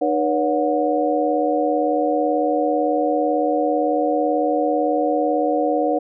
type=tone cluster; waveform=sine; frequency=303.5 / 485 / 563 / 728 Hz; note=D#4 / B4 / C#5 / F#5; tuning=-43 / -31 / +27 / -28 cents; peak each=-22 dBFS; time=0.01-5.99 s; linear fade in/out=10 ms; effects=none